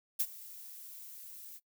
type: noise with ADSR envelope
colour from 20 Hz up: violet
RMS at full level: -29 dBFS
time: 0.19-1.6 s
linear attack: 15 ms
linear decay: 52 ms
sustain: -20 dB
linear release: 37 ms
effects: noise-tail reverb RT60 0.1 s tail -19 dB re dry